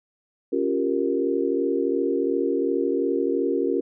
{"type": "chord", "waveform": "sine", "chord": "G half-diminished seventh", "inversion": "second", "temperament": "equal", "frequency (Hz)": [277.2, 349.2, 392, 466.2], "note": ["Db4", "F4", "G4", "Bb4"], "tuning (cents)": [0, 0, 0, 0], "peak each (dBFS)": -26, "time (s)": [0.52, 3.81], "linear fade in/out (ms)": 10, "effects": []}